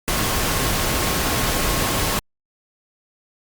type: tone in noise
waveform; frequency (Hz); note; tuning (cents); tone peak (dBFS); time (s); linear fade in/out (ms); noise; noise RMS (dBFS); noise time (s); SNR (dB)
sine; 1084; C#6; -39; -32; 0.08-2.19; 0; pink; -21; 0.08-2.19; -14
effects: Opus 48 kbps